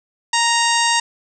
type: harmonic tone with a mistuned harmonic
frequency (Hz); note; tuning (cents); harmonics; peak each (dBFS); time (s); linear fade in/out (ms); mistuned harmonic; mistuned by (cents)
932.3; A#5; 0; 1 / 2 / 3 / 4 / 5 / 6 / 7 / 8 / 9; -18 / -21 / -23 / -24 / -25 / -26 / -26 / -27 / -28; 0.33-1; 5; 9; -41
effects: none